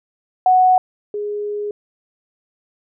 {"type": "tone pair in turn", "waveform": "sine", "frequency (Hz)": [740, 414.6], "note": ["F#5", "G#4"], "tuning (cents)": [0, -3], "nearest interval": "minor seventh", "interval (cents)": 1003, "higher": "first", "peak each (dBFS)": [-9, -21], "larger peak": "first", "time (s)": [[0.46, 0.78], [1.14, 1.71]], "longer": "second", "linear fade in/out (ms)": 2, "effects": []}